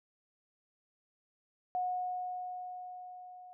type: tone with level ramp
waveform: sine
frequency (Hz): 728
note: F#5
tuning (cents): -28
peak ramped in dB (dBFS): -30 to -49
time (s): 1.75-3.53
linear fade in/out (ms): 0
effects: none